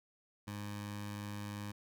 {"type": "tone with notch filter", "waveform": "15% pulse", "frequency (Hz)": 102.9, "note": "G#2", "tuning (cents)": -16, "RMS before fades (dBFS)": -43, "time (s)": [0.47, 1.72], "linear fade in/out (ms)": 10, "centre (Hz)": 390, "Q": 1.5, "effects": []}